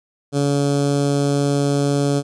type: tone with notch filter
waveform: 15% pulse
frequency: 142 Hz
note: C#3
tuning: 42 cents sharp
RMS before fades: -18 dBFS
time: 0.32-2.23 s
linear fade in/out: 50 ms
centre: 2000 Hz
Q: 0.55
effects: resampled to 22050 Hz